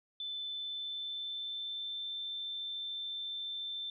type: tone with pitch glide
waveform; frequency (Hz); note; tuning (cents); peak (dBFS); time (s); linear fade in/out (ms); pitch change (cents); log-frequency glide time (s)
sine; 3520 to 3553; A7 to A7; 0 to +16; -37; 0.2-3.9; 2; +16; 0.48-2.1
effects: none